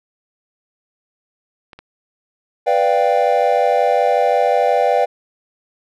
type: clicks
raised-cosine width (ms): 0.3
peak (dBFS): -22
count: 2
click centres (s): 1.732 / 1.79
type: chord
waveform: triangle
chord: G dominant seventh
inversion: first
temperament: equal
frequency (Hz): 493.9 / 587.3 / 698.5 / 784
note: B4 / D5 / F5 / G5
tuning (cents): 0 / 0 / 0 / 0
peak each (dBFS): -16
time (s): 2.66-5.06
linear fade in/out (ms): 20
effects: none